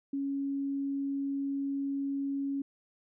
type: tone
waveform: sine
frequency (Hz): 277.2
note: C#4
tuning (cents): 0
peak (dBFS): -30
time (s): 0.13-2.62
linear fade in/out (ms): 5
effects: none